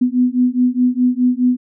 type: beating tone pair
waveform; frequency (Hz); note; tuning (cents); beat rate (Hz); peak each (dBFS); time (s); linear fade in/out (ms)
sine; 246.9 / 251.7; B3 / B3; 0 / +33; 4.8; -15 / -15; 0.01-1.57; 10
effects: none